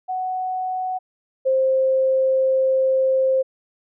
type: tone pair in turn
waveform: sine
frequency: 743 / 526.7 Hz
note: F#5 / C5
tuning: +7 / +11 cents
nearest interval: tritone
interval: 596 cents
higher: first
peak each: -22 / -15 dBFS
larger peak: second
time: 0.08-0.99 / 1.45-3.43 s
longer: second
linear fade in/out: 20 ms
effects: none